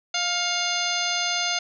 harmonic tone with a mistuned harmonic, 702 Hz, F5, 9 cents sharp, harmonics 1 / 2 / 3 / 4 / 5 / 6 / 7 / 9, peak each -31 / -31 / -31 / -31 / -31 / -31 / -31 / -31 dBFS, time 0.14-1.59 s, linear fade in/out 5 ms, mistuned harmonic 3, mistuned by +49 cents, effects none

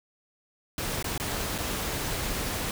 pink noise with dropouts, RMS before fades -31 dBFS, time 0.78-2.71 s, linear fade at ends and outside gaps 1 ms, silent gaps 1.026-1.043 / 1.178-1.199 / 1.58-1.585 s, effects none

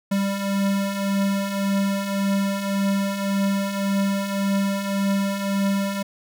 square beating tone pair, 196 / 197.8 Hz, G3 / G3, 0 / +16 cents, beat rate 1.8 Hz, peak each -29 / -22 dBFS, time 0.11-6.03 s, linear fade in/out 10 ms, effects none

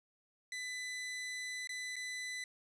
sawtooth tone with dropouts, 2000 Hz, B6, 21 cents sharp, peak -36 dBFS, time 0.52-2.44 s, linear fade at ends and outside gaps 2 ms, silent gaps 1.673-1.692 / 1.958-1.964 s, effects resampled to 22050 Hz

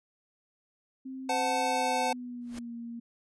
sine tone with pitch glide, 262.8 to 234.1 Hz, C4 to A#3, +8 to +8 cents, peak -37 dBFS, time 1.05-3 s, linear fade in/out 10 ms, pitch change -200 cents, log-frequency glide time 1.61-2.74 s
square chord, F# diminished, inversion second, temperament equal with one note detuned, 513.1 / 740 / 880 Hz, C5 / F#5 / A5, -34 / 0 / 0 cents, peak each -34 / -31 / -31 dBFS, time 1.29-2.13 s, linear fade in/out 5 ms
pink noise with exponential growth, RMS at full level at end -40 dBFS, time 2.41-2.59 s, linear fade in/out 5 ms, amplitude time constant 37 ms
effects resampled to 24000 Hz

